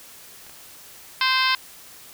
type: clicks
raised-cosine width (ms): 0.3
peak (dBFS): -30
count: 2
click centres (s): 0.466 / 0.496
type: harmonic tone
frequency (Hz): 520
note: C5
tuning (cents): -11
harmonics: 2 / 3 / 4 / 5 / 6 / 7 / 8 / 9 / 10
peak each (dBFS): -23 / -25 / -26 / -27 / -28 / -28 / -29 / -30 / -30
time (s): 1.21-1.55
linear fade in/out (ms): 2
effects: white hiss -45 dBFS RMS until 2.13 s